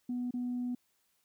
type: tone with dropouts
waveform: sine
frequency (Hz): 246.2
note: B3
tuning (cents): -5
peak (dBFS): -31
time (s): 0.09-0.75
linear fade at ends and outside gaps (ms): 5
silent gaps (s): 0.309-0.338
effects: tanh soft clip ceiling -29 dBFS + white hiss -75 dBFS RMS until 1.24 s